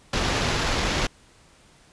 pink noise with sample-and-hold, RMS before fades -24 dBFS, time 0.13-1.07 s, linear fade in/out 5 ms, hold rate 8820 Hz, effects pink hiss -55 dBFS RMS until 1.92 s + resampled to 22050 Hz

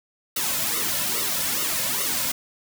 white noise with flanger, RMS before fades -25 dBFS, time 0.36-2.32 s, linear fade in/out 5 ms, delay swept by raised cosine 1.2 to 2.6 ms, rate 2.4 Hz, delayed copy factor -0.85, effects none

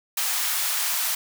white high-pass noise, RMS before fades -25 dBFS, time 0.17-1.15 s, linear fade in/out 5 ms, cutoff 770 Hz, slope 24 dB/octave, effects none

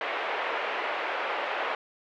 pink band-pass noise, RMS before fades -31 dBFS, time 0.01-1.75 s, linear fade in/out 2 ms, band 480 to 2700 Hz, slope 24 dB/octave, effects none

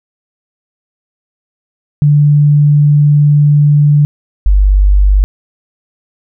sine tone pair in turn, 146.83 / 49 Hz, D3 / G1, 0 / 0 cents, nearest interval octave + perfect fifth, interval 1900 cents, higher first, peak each -4 dBFS, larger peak neither, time 2.02-4.05 / 4.46-5.24 s, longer first, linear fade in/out 0 ms, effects none

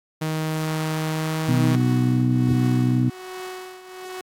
sawtooth tone with pitch glide, 157.1 to 158.56 Hz, D#3 to D#3, +17 to +33 cents, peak -19 dBFS, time 0.21-1.76 s, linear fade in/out 10 ms, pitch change +16 cents, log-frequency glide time 1.1-1.44 s
harmonic tone, 62.5 Hz, B1, 21 cents sharp, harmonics 2 / 3 / 4 / 5, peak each -19 / -30 / -21 / -27 dBFS, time 1.48-3.1 s, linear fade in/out 10 ms
sawtooth tone with tremolo, 370 Hz, F#4, in tune, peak -27 dBFS, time 1.71-4.21 s, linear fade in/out 2 ms, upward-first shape triangle, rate 1.3 Hz, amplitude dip 75%
effects AAC 48 kbps

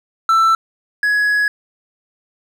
triangle tone pair in turn, 1331 / 1677 Hz, E6 / G#6, +16 / +16 cents, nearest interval major third, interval 400 cents, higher second, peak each -8 / -11 dBFS, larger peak first, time 0.29-0.55 / 1.03-1.48 s, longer second, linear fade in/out 2 ms, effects none

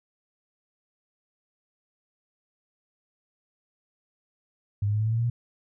sine tone with pitch steps, 101.6 / 103.97 / 106.41 / 108.89 / 111.44 / 114.04 / 116.71 / 119.44 Hz, G#2 / G#2 / G#2 / A2 / A2 / A#2 / A#2 / A#2, -38 / +2 / +43 / -18 / +23 / -38 / +3 / +43 cents, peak -22 dBFS, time 4.82-5.3 s, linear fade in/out 5 ms, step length 60 ms, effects none

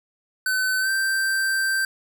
square tone with pitch glide, 1519 to 1564.4 Hz, F#6 to G6, +45 to -4 cents, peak -21 dBFS, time 0.46-1.85 s, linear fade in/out 2 ms, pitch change +51 cents, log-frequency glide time 0.8-0.9 s, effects none

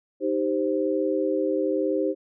sine chord, C minor, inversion first, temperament equal, 311.1 / 392 / 523.3 Hz, Eb4 / G4 / C5, 0 / 0 / 0 cents, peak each -26 dBFS, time 0.2-2.15 s, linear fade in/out 50 ms, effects none

